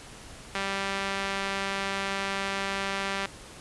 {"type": "tone with band-pass filter", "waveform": "sawtooth", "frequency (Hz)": 196, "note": "G3", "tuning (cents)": 0, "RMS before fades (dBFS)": -31, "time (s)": [0.55, 3.26], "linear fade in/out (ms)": 2, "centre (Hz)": 2200, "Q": 0.77, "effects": ["pink hiss -46 dBFS RMS until 3.6 s", "resampled to 24000 Hz"]}